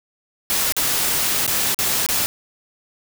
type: noise with dropouts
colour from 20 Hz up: white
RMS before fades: -20 dBFS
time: 0.5-2.26 s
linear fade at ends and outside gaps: 0 ms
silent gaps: 0.723-0.766 / 1.465-1.477 / 1.745-1.789 / 2.064-2.088 s
effects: none